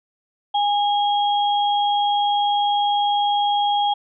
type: tone pair together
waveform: sine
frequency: 820 / 3280 Hz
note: G#5 / G#7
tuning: -22 / -22 cents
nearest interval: 2 octaves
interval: 2400 cents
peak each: -17 / -25 dBFS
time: 0.54-3.94 s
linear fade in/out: 10 ms
effects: none